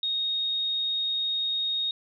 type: tone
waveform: sine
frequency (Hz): 3729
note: A#7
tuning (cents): 0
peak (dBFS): -25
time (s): 0.03-1.91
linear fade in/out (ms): 2
effects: none